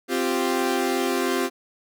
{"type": "chord", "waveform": "sawtooth", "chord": "C suspended fourth", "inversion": "none", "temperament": "equal", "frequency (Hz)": [261.6, 349.2, 392], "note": ["C4", "F4", "G4"], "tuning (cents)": [0, 0, 0], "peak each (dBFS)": -22, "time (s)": [0.08, 1.5], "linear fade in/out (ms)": 50, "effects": []}